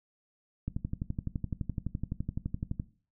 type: click train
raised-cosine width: 5 ms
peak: -20 dBFS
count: 26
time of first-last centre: 0.68-2.799 s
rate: 11.8 Hz
effects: noise-tail reverb RT60 0.4 s tail -17 dB re dry